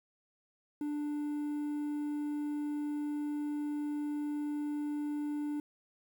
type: tone with quantisation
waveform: triangle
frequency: 295.1 Hz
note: D4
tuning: 8 cents sharp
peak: -31 dBFS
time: 0.81-5.6 s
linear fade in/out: 2 ms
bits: 10
effects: none